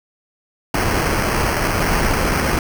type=noise with sample-and-hold; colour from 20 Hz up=pink; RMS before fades=-18 dBFS; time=0.74-2.59 s; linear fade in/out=2 ms; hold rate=3675 Hz; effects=none